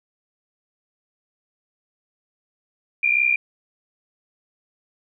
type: tone pair together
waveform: sine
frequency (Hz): 2366 / 2430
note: D7 / D#7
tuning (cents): +12 / -42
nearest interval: unison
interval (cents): 46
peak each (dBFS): -19 / -19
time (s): 3.03-3.36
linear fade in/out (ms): 5
effects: none